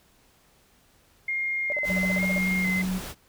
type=tone with vibrato; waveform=sine; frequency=2093 Hz; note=C7; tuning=in tune; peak=-25 dBFS; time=1.28-2.82 s; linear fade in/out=5 ms; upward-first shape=square; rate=1.1 Hz; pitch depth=28 cents each way
type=tone bursts; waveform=sine; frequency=590 Hz; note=D5; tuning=8 cents sharp; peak=-29 dBFS; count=11; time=1.7-2.381 s; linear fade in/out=0 ms; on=21 ms; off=45 ms
type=noise; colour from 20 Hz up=pink; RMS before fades=-37 dBFS; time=1.83-3.15 s; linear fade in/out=50 ms
type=tone; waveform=sine; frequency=185.5 Hz; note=F#3; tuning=5 cents sharp; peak=-25 dBFS; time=1.87-3.01 s; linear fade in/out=50 ms
effects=pink hiss -61 dBFS RMS until 3.28 s